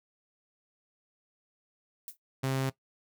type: noise with exponential decay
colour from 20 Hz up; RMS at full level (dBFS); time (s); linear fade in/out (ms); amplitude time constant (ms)
violet; -37; 2.08-2.17; 1; 19
type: tone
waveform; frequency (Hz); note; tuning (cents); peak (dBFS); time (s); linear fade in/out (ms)
sawtooth; 133.4; C3; +34; -24; 2.43-2.7; 10
effects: noise-tail reverb RT60 0.1 s tail -17 dB re dry